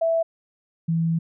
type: tone pair in turn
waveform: sine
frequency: 659.3 / 164.82 Hz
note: E5 / E3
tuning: 0 / 0 cents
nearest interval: 2 octaves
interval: 2400 cents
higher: first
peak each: -18 / -19 dBFS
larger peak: first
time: 0.01-0.23 / 0.88-1.19 s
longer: second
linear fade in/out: 10 ms
effects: none